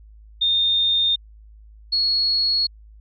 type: tone pair in turn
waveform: sine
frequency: 3647 / 4337 Hz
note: A#7 / C#8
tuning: -39 / -39 cents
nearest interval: minor third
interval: 300 cents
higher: second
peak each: -16 / -17 dBFS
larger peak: first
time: 0.41-1.16 / 1.92-2.67 s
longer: neither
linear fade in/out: 10 ms
effects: added 53 Hz sine -43 dBFS peak until 3 s